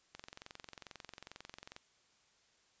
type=click train; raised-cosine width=0.2 ms; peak=-30 dBFS; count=37; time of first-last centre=0.15-1.764 s; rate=22.3 Hz; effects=white hiss -71 dBFS RMS until 2.8 s + resampled to 16000 Hz